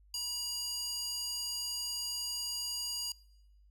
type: tone with high-pass filter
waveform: square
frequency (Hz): 962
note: B5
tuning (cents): -46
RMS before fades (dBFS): -37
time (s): 0.14-3.12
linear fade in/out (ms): 2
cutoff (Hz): 4700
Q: 2.4
effects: noise-tail reverb RT60 0.9 s tail -24 dB re dry + added 50 Hz sine -59 dBFS peak until 3.7 s